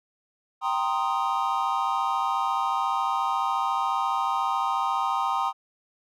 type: chord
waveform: triangle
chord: C minor seventh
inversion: second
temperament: equal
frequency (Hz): 784 / 932.3 / 1046.5 / 1244.5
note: G5 / Bb5 / C6 / Eb6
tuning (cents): 0 / 0 / 0 / 0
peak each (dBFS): -27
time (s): 0.61-5.53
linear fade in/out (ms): 50
effects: none